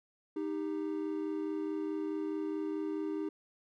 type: tone pair together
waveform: triangle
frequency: 311.1 / 395.8 Hz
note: D#4 / G4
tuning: 0 / +17 cents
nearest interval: major third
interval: 417 cents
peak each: -33 / -36 dBFS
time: 0.36-3.29 s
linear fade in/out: 5 ms
effects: none